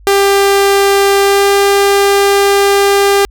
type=tone with pitch glide; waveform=sawtooth; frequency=396.9 to 399.2 Hz; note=G4 to G4; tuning=+22 to +32 cents; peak=-3 dBFS; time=0.07-3.25 s; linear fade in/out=0 ms; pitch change=+10 cents; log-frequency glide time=1.21-1.46 s; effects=added 50 Hz sine -36 dBFS peak until 3.3 s